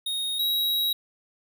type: tone pair in turn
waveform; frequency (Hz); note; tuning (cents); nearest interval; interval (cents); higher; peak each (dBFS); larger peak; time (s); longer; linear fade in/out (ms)
square; 3729 / 3845; A#7 / B7; 0 / -47; minor second; 53; second; -27 / -23; second; 0.06-0.39 / 0.39-0.93; second; 5
effects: none